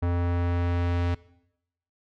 square tone with low-pass filter sweep, 87.2 Hz, F2, 2 cents flat, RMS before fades -25 dBFS, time 0.02-1.15 s, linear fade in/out 10 ms, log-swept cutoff 1400 to 3400 Hz, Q 0.75, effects noise-tail reverb RT60 0.8 s tail -20 dB re dry

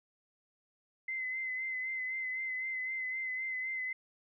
sine tone with vibrato, 2051 Hz, C7, 35 cents flat, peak -34 dBFS, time 1.08-3.93 s, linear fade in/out 5 ms, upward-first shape sine, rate 3.9 Hz, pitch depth 30 cents each way, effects none

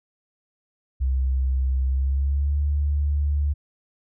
sine tone with pitch glide, 65.41 to 72.58 Hz, C2 to D2, 0 to -20 cents, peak -19 dBFS, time 1-3.54 s, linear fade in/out 20 ms, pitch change +180 cents, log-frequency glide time 1.87-2.58 s, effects none

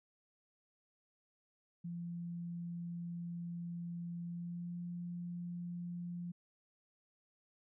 sine tone with pitch glide, 171.8 to 174.3 Hz, F3 to F3, -28 to -3 cents, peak -40 dBFS, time 1.84-6.32 s, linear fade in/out 10 ms, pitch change +25 cents, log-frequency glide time 4.24-4.78 s, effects none

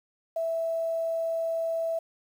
sine tone with quantisation, 658 Hz, E5, 3 cents flat, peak -26 dBFS, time 0.36-1.99 s, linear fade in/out 5 ms, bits 9, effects none

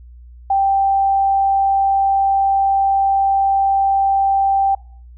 sine tone, 784 Hz, G5, in tune, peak -12 dBFS, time 0.5-4.75 s, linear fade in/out 5 ms, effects noise-tail reverb RT60 0.5 s tail -23 dB re dry + added 60 Hz sine -37 dBFS peak until 5.17 s

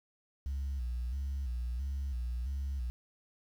sine tone with vibrato, 64.3 Hz, C2, 30 cents flat, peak -31 dBFS, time 0.46-2.9 s, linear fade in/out 0 ms, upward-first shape square, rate 1.5 Hz, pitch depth 110 cents each way, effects tanh soft clip ceiling -31 dBFS + 10-bit

